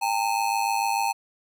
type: ring-modulated tone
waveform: square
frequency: 854 Hz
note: G#5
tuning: 48 cents sharp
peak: -20 dBFS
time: 0.01-1.13 s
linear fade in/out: 20 ms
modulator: 53.4 Hz
effects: none